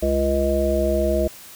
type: harmonic tone with a mistuned harmonic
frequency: 69.3 Hz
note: C#2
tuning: in tune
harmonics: 1 / 3 / 5 / 7 / 9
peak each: -23 / -27 / -24 / -27 / -21 dBFS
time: 0.02-1.28 s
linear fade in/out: 10 ms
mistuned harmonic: 1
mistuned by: -64 cents
effects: white hiss -42 dBFS RMS until 1.55 s